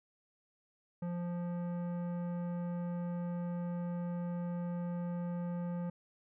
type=tone with tanh clipping; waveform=triangle; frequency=174.61 Hz; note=F3; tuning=in tune; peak=-37 dBFS; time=1.02-5.9 s; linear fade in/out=5 ms; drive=18 dB; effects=none